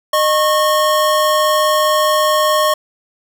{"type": "tone pair together", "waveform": "square", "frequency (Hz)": [612.2, 1093], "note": ["D#5", "C#6"], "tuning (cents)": [-28, -25], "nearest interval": "minor seventh", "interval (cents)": 1003, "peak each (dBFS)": -15, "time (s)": [0.13, 2.74], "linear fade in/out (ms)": 5, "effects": []}